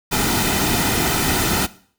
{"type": "noise with comb filter", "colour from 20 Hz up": "pink", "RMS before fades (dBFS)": -19, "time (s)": [0.11, 1.67], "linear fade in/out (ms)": 20, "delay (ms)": 1.8, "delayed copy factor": -0.6, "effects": ["noise-tail reverb RT60 0.5 s tail -18 dB re dry"]}